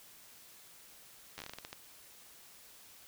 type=slowing click train; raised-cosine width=0.2 ms; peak=-26 dBFS; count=11; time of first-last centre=1.38-1.729 s; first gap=10 ms; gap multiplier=1.26; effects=white hiss -57 dBFS RMS until 3.07 s